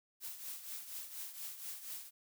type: noise with tremolo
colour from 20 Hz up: blue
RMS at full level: -43 dBFS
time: 0.2-2.11 s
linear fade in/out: 50 ms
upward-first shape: triangle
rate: 4.2 Hz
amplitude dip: 70%
effects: none